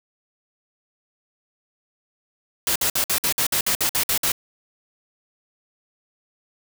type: noise bursts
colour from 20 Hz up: white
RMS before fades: -21 dBFS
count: 12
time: 2.67-4.319 s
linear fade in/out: 2 ms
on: 87 ms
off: 55 ms
effects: none